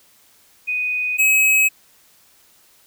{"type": "tone pair in turn", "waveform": ["sine", "square"], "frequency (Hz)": [2489, 2550], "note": ["D#7", "D#7"], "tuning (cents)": [0, 42], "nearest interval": "unison", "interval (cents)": 42, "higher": "second", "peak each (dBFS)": [-19, -13], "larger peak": "second", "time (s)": [[0.67, 1.18], [1.18, 1.69]], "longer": "neither", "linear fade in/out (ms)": 20, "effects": ["white hiss -54 dBFS RMS until 2.86 s"]}